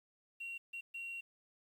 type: tone bursts at uneven times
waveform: sine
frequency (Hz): 2745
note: F7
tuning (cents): -31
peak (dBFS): -40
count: 3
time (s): 0.4-0.58 / 0.73-0.81 / 0.94-1.21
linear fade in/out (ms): 10
effects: tanh soft clip ceiling -38 dBFS + 11-bit